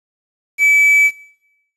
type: tone with quantisation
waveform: triangle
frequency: 2299 Hz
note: D7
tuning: 37 cents flat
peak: -7 dBFS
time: 0.58-1.11 s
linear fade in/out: 50 ms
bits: 6
effects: noise-tail reverb RT60 0.8 s tail -20 dB re dry + resampled to 32000 Hz